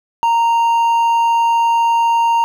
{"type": "tone with hard clipping", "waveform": "triangle", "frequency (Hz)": 928, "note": "A#5", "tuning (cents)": -8, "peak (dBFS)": -12, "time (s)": [0.23, 2.44], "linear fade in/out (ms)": 0, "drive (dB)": 7, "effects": []}